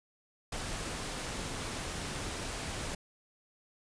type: noise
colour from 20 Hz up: pink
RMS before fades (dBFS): -38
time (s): 0.52-2.95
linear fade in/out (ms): 5
effects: resampled to 22050 Hz